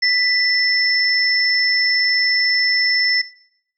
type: tone pair together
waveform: sine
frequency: 1984 / 5297 Hz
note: B6 / E8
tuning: +7 / +8 cents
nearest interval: octave + perfect fourth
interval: 1701 cents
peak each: -16 dBFS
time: 0.02-3.22 s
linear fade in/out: 10 ms
effects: noise-tail reverb RT60 0.7 s tail -20 dB re dry